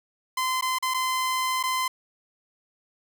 sawtooth tone with dropouts, 1031 Hz, C6, 26 cents flat, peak -20 dBFS, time 0.37-1.88 s, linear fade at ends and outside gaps 5 ms, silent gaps 0.611-0.623 / 0.786-0.825 / 0.939-0.943 / 1.629-1.636 s, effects none

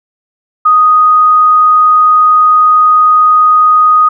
sine tone, 1244.5 Hz, D#6, in tune, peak -3 dBFS, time 0.65-4.09 s, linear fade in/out 10 ms, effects none

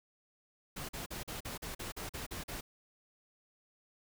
pink noise bursts, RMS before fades -42 dBFS, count 11, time 0.76-2.61 s, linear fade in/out 10 ms, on 130 ms, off 42 ms, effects none

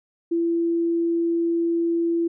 sine tone, 336.7 Hz, E4, 37 cents sharp, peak -19 dBFS, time 0.31-2.28 s, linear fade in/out 10 ms, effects none

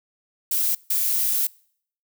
violet noise bursts at uneven times, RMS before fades -22 dBFS, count 2, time 0.51-0.75 / 0.9-1.47 s, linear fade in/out 5 ms, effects noise-tail reverb RT60 0.6 s tail -25 dB re dry

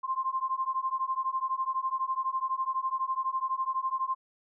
sine beating tone pair, 1046.5 / 1058.5 Hz, C6 / C6, 0 / +20 cents, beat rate 12 Hz, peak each -31 dBFS, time 0.03-4.15 s, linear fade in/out 20 ms, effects none

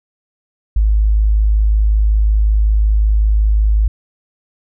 sine tone, 52.7 Hz, G#1, 26 cents sharp, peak -9 dBFS, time 0.76-3.88 s, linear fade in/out 5 ms, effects none

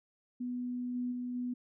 sine tone with level steps, 246.9 Hz, B3, in tune, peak -34 / -32 / -35 / -33 dBFS, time 0.4-1.54 s, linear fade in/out 10 ms, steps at 0.94 / 1.11 / 1.34 s, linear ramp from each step 20 ms, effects none

